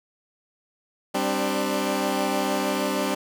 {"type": "chord", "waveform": "15% pulse", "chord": "G suspended fourth", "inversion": "none", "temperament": "equal with one note detuned", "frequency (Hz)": [196, 261.6, 297.2], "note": ["G3", "C4", "D4"], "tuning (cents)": [0, 0, 21], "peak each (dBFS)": -21, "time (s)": [1.14, 3.15], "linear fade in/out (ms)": 10, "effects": []}